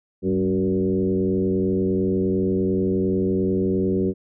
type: tone with frequency modulation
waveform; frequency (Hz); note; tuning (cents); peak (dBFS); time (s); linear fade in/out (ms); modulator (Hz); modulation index
sine; 285.3; C#4; +50; -18; 0.22-4.14; 50; 91.3; 1.7
effects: none